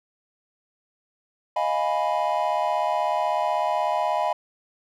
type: chord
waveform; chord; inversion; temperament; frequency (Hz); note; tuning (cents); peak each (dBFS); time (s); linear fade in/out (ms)
triangle; F half-diminished seventh; third; equal; 622.3 / 698.5 / 830.6 / 987.8; Eb5 / F5 / Ab5 / Cb6; 0 / 0 / 0 / 0; -25; 1.56-4.33; 5
effects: none